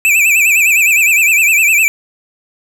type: tone with vibrato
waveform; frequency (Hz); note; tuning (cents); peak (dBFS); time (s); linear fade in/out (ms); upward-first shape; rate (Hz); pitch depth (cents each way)
square; 2486; D#7; -2; -8; 0.05-1.88; 0; sine; 9.8; 130
effects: none